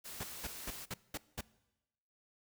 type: noise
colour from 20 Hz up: white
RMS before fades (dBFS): -47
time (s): 0.04-0.86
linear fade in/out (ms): 20
type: noise bursts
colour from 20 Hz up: pink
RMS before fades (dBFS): -40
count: 6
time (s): 0.2-1.41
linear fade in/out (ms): 5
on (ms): 35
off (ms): 200
effects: noise-tail reverb RT60 1.0 s tail -21 dB re dry